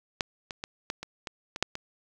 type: clicks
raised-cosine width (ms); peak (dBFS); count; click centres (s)
0.2; -9 / -19 / -17 / -13 / -20 / -18 / -18 / -6 / -18; 9; 0.208 / 0.508 / 0.639 / 0.901 / 1.03 / 1.272 / 1.561 / 1.626 / 1.754
effects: 8-bit